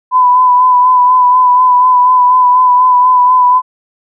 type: tone with vibrato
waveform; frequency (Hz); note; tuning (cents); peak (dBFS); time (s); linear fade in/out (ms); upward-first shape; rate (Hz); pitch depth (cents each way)
sine; 1000; B5; +21; -4; 0.11-3.62; 50; sine; 4.1; 25
effects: none